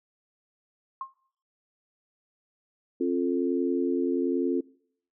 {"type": "tone with exponential decay", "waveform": "sine", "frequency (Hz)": 1067, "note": "C6", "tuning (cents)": 34, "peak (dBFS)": -28, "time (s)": [1.01, 1.14], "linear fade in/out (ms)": 2, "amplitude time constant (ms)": 28}
{"type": "chord", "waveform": "sine", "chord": "F major", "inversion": "second", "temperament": "equal with one note detuned", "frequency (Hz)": [268.1, 349.2, 440], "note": ["C4", "F4", "A4"], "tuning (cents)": [42, 0, 0], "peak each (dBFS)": [-27, -27, -31], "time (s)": [3, 4.61], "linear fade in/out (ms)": 10}
{"effects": ["noise-tail reverb RT60 0.6 s tail -22 dB re dry"]}